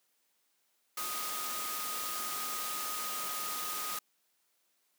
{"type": "tone in noise", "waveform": "sine", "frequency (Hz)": 1244.5, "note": "D#6", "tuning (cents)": 0, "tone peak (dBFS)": -40, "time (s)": [0.97, 3.99], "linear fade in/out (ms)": 5, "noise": "white", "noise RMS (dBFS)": -38, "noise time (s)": [0.97, 3.99], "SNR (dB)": -5, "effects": ["white hiss -75 dBFS RMS until 4.98 s", "high-pass 200 Hz 12 dB/octave"]}